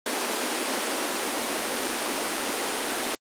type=high-pass noise; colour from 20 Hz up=pink; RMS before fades=-27 dBFS; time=0.06-3.15 s; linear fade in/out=2 ms; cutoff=240 Hz; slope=48 dB/octave; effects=low-pass 11000 Hz 12 dB/octave + Opus 32 kbps